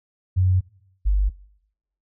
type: tone pair in turn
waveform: sine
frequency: 92.5 / 49.21 Hz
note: F#2 / G1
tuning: 0 / +7 cents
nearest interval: major seventh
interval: 1093 cents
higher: first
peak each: -15 dBFS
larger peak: neither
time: 0.36-0.61 / 1.05-1.3 s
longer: neither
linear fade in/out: 20 ms
effects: noise-tail reverb RT60 0.8 s tail -22 dB re dry